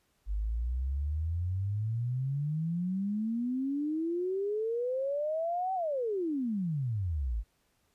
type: exponential two-way sweep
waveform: sine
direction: up then down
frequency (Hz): 48.93 to 771 to 48.93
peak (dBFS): -29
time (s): 0.26-7.44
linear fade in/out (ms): 50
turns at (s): 5.74
effects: pink hiss -73 dBFS RMS until 7.94 s + resampled to 32000 Hz